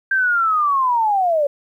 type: linear sweep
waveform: sine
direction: down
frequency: 1591 to 554.4 Hz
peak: -14 dBFS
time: 0.11-1.47 s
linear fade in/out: 5 ms
effects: 9-bit